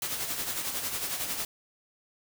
white noise with tremolo, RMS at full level -31 dBFS, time 0.02-1.45 s, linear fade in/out 2 ms, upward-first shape sine, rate 11 Hz, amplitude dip 50%, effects none

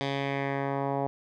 10% pulse tone with low-pass filter sweep, 138.59 Hz, C#3, in tune, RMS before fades -30 dBFS, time 0.01-1.07 s, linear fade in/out 0 ms, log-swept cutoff 3900 to 790 Hz, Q 1.9, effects none

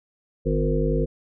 harmonic tone with a mistuned harmonic, 51 Hz, G#1, 31 cents flat, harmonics 1 / 3 / 5 / 7 / 9 / 10, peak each -24 / -25 / -29 / -29 / -26 / -30 dBFS, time 0.45-1.06 s, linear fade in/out 20 ms, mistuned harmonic 3, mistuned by +29 cents, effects none

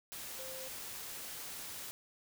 sine tone in noise, 523.3 Hz, C5, in tune, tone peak -47 dBFS, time 0.39-0.68 s, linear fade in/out 0 ms, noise white, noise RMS -45 dBFS, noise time 0.12-1.91 s, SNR -5 dB, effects none

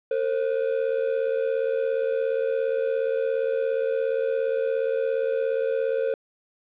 triangle ring-modulated tone, 493.9 Hz, B4, in tune, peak -17 dBFS, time 0.11-6.14 s, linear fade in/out 2 ms, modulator 38.6 Hz, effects resampled to 8000 Hz + 9-bit

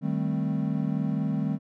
triangle chord, A half-diminished seventh, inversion second, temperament equal, 155.56 / 196 / 220 / 261.6 Hz, Eb3 / G3 / A3 / C4, 0 / 0 / 0 / 0 cents, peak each -27 / -28 / -29 / -30 dBFS, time 0.01-1.59 s, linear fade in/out 50 ms, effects none

